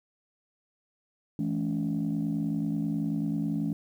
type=tone cluster; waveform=sine; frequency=163.9 / 214.1 / 282.4 Hz; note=E3 / A3 / C#4; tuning=-10 / -47 / +32 cents; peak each=-30 dBFS; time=1.39-3.73 s; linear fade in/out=2 ms; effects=tanh soft clip ceiling -21 dBFS + 10-bit